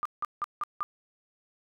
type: tone bursts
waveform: sine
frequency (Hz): 1200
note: D6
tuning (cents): +37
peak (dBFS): -27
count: 5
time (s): 0.03-0.83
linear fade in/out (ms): 0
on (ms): 24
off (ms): 170
effects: none